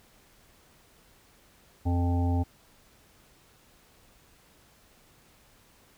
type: harmonic tone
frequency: 87.31 Hz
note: F2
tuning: in tune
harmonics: 1 / 3 / 5 / 7 / 9 / 10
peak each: -24 / -30 / -41 / -42 / -37 / -45 dBFS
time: 1.85-2.44 s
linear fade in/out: 20 ms
effects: pink hiss -60 dBFS RMS until 5.97 s